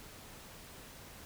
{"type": "silence", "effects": ["pink hiss -52 dBFS RMS until 1.25 s"]}